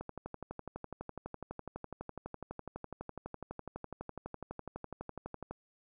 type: click train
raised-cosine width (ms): 1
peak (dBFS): -27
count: 67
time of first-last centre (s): 0.01-5.51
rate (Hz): 12
effects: none